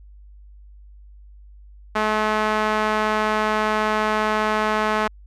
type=tone with band-pass filter; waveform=sawtooth; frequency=214.8 Hz; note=A3; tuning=41 cents flat; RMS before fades=-21 dBFS; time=1.95-5.08 s; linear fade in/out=10 ms; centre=1200 Hz; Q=1.1; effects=added 50 Hz sine -42 dBFS peak until 5.26 s